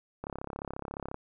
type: click train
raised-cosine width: 1 ms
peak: -23 dBFS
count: 32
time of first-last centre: 0.24-1.144 s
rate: 34.3 Hz
effects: none